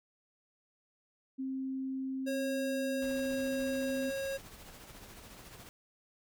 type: tone with pitch glide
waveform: sine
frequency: 264.8 to 259.7 Hz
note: C4 to C4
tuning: +21 to -13 cents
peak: -34 dBFS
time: 1.38-4.11 s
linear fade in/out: 20 ms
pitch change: -34 cents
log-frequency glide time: 2.37-3.07 s
type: tone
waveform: square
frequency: 544 Hz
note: C#5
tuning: 33 cents flat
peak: -35 dBFS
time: 2.26-4.38 s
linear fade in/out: 20 ms
type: noise with tremolo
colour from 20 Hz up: pink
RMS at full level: -50 dBFS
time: 3.02-5.69 s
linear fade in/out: 0 ms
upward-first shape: sine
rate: 14 Hz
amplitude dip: 40%
effects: none

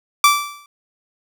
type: tone with exponential decay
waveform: sawtooth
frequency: 1165 Hz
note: D6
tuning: 14 cents flat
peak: -3 dBFS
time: 0.24-0.66 s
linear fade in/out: 2 ms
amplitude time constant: 90 ms
effects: none

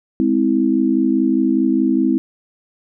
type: chord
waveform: sine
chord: Ab augmented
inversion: none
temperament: just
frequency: 207.7 / 259.6 / 324.5 Hz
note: Ab3 / C4 / E4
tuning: 0 / -13 / -27 cents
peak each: -20 / -16 / -17 dBFS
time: 0.2-2.18 s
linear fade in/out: 0 ms
effects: none

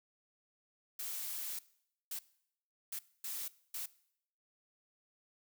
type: noise bursts at uneven times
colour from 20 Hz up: blue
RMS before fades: -41 dBFS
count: 5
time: 0.99-1.59 / 2.11-2.19 / 2.92-2.99 / 3.24-3.48 / 3.74-3.86 s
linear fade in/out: 5 ms
effects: noise-tail reverb RT60 0.7 s tail -20 dB re dry

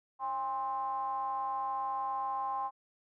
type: ring-modulated tone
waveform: triangle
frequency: 123.47 Hz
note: B2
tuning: in tune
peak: -27 dBFS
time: 0.19-2.71 s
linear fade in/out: 50 ms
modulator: 929 Hz
effects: none

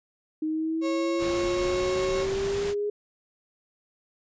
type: exponential sweep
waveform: sine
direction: up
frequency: 310.2 to 416.5 Hz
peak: -25 dBFS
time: 0.42-2.9 s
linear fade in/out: 5 ms
type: tone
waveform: 35% pulse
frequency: 547 Hz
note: C#5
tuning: 23 cents flat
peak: -27 dBFS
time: 0.81-2.27 s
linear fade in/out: 50 ms
type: noise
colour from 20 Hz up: pink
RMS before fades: -35 dBFS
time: 1.18-2.75 s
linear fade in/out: 50 ms
effects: resampled to 16000 Hz

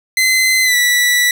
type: tone with pitch glide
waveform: sawtooth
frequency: 2051 to 1959.5 Hz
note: C7 to B6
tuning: -35 to -14 cents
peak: -7 dBFS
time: 0.17-1.31 s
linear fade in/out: 2 ms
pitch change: -79 cents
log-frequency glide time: 0.63-0.75 s
effects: none

